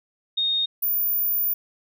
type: tone pair in turn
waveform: sine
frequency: 3704 / 14816 Hz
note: A#7 / A#9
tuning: -12 / -12 cents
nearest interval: 2 octaves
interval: 2400 cents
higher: second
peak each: -20 dBFS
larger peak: neither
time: 0.37-0.66 / 0.82-1.54 s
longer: second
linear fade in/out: 10 ms
effects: none